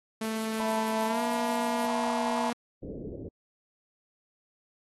sawtooth tone with pitch glide, 221 to 238.2 Hz, A3 to A#3, +8 to +38 cents, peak -26 dBFS, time 0.21-2.53 s, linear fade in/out 5 ms, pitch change +130 cents, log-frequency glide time 1.06-1.21 s
violet noise with tremolo, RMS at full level -41 dBFS, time 0.22-1.88 s, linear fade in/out 5 ms, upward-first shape triangle, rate 6.4 Hz, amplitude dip 60%
sine chord, E suspended fourth, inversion none, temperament equal, 659.3 / 880 / 987.8 Hz, E5 / A5 / B5, 0 / 0 / 0 cents, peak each -33 / -33 / -35 dBFS, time 0.6-2.5 s, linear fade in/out 0 ms
white low-pass noise, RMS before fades -39 dBFS, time 2.82-3.29 s, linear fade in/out 10 ms, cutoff 510 Hz, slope 48 dB/octave
effects AAC 32 kbps

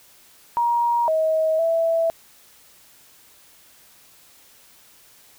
sine tone with pitch steps, 946 / 635 / 660 Hz, A#5 / D#5 / E5, +25 / +35 / +2 cents, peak -17 dBFS, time 0.57-2.1 s, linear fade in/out 0 ms, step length 510 ms, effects white hiss -52 dBFS RMS until 5.38 s

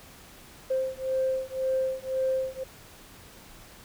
sine beating tone pair, 523.3 / 525.2 Hz, C5 / C5, 0 / +6 cents, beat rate 1.9 Hz, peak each -28 dBFS, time 0.7-2.64 s, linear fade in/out 10 ms, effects tanh soft clip ceiling -18 dBFS + pink hiss -50 dBFS RMS until 3.84 s

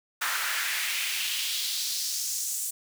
pink noise with high-pass filter sweep, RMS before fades -30 dBFS, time 0.21-2.71 s, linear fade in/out 10 ms, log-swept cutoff 1300 to 8100 Hz, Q 2.1, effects none

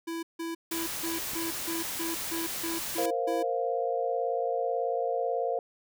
square tone bursts, 331.7 Hz, E4, 11 cents sharp, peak -33 dBFS, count 11, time 0.07-3.43 s, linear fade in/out 10 ms, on 160 ms, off 160 ms
white noise, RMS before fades -35 dBFS, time 0.71-3.06 s, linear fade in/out 5 ms
click, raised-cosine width 3 ms, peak -32 dBFS, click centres 1.334 s
sine chord, Bb suspended second, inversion none, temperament just, 466.2 / 524.4 / 699.2 Hz, Bb4 / C5 / F5, 0 / +4 / +2 cents, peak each -31 dBFS, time 2.98-5.59 s, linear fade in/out 2 ms
effects none

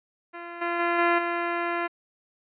10% pulse tone with level steps, 343.6 Hz, F4, 28 cents flat, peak -28 / -17 / -14 / -11 / -17 dBFS, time 0.33-1.88 s, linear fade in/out 20 ms, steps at 0.61 / 0.79 / 0.98 / 1.18 s, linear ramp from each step 10 ms, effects resampled to 8000 Hz

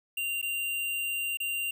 square tone with dropouts, 2778 Hz, F7, 10 cents flat, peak -30 dBFS, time 0.17-1.71 s, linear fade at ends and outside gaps 5 ms, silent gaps 0.416-0.426 / 1.372-1.401 s, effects 10-bit

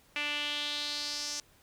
sawtooth tone with band-pass filter sweep, 293.7 Hz, D4, in tune, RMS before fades -35 dBFS, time 0.16-1.4 s, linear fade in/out 2 ms, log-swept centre 2500 to 5900 Hz, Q 3.7, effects pink hiss -63 dBFS RMS until 1.62 s

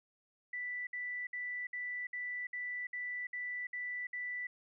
sine tone bursts, 1975.5 Hz, B6, in tune, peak -37 dBFS, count 10, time 0.53-4.47 s, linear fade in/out 5 ms, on 340 ms, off 60 ms, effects none

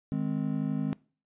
triangle chord, Ab major, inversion second, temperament just, 155.74 / 207.7 / 259.6 Hz, Eb3 / Ab3 / C4, +2 / 0 / -13 cents, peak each -30 dBFS, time 0.12-0.93 s, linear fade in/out 0 ms, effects noise-tail reverb RT60 0.4 s tail -23 dB re dry + resampled to 8000 Hz

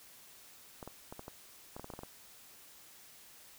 clicks, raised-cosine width 1 ms, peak -30 dBFS, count 12, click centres 0.828 / 0.876 / 1.125 / 1.194 / 1.281 / 1.765 / 1.796 / 1.844 / 1.902 / 1.937 / 1.991 / 2.034 s, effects white hiss -57 dBFS RMS until 3.58 s

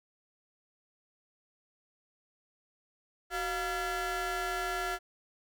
25% pulse ring-modulated tone, 333 Hz, E4, 18 cents sharp, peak -25 dBFS, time 3.3-4.99 s, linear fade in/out 50 ms, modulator 1040 Hz, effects none

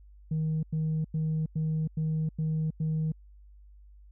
sine tone bursts, 157.3 Hz, D#3, 19 cents sharp, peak -24 dBFS, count 7, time 0.31-3.12 s, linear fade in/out 5 ms, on 320 ms, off 95 ms, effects tanh soft clip ceiling -24 dBFS + added 50 Hz sine -50 dBFS peak until 4.11 s

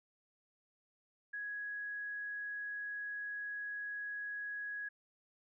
sine tone, 1667 Hz, G#6, 6 cents sharp, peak -39 dBFS, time 1.33-4.89 s, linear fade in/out 10 ms, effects none

